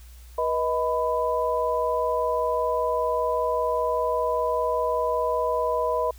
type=tone cluster; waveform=sine; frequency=485.9 / 631 / 998 Hz; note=B4 / D#5 / B5; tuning=-28 / +24 / +18 cents; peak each=-26 dBFS; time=0.38-6.11 s; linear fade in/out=5 ms; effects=added 60 Hz sine -43 dBFS peak until 6.18 s + white hiss -55 dBFS RMS until 6.18 s